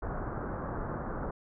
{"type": "low-pass noise", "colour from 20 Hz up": "pink", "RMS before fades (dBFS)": -36, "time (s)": [0.02, 1.31], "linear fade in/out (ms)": 5, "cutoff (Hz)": 1500, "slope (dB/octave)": 48, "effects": []}